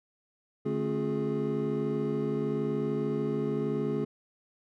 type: tone cluster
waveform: triangle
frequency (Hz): 146.5 / 217 / 270.4 / 356.9 / 417.8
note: D3 / A3 / C#4 / F4 / G#4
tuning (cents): -4 / -24 / -43 / +38 / +10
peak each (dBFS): -33 / -32 / -33 / -34 / -30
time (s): 0.65-4.05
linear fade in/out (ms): 10
effects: none